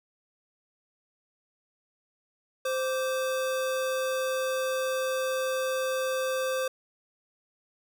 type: tone pair together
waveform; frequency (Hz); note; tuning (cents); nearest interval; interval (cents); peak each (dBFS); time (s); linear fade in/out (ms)
square; 520.7 / 1169; C5 / D6; -8 / -8; octave + major second; 1400; -28 / -37; 2.65-6.68; 5
effects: none